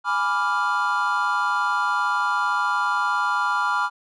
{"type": "chord", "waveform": "triangle", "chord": "G# diminished seventh", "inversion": "none", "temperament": "equal", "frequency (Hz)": [830.6, 987.8, 1174.7, 1396.9], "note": ["G#5", "B5", "D6", "F6"], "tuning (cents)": [0, 0, 0, 0], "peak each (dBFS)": [-27, -23, -24, -22], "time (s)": [0.04, 3.9], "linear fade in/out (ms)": 50, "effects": ["resampled to 24000 Hz"]}